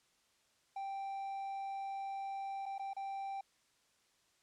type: tone with dropouts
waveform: triangle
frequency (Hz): 784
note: G5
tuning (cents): 0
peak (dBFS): -37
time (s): 0.76-3.41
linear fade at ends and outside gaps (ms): 5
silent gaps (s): 2.657-2.661 / 2.782-2.794 / 2.934-2.965
effects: white hiss -73 dBFS RMS until 4.42 s + low-pass 8000 Hz 12 dB/octave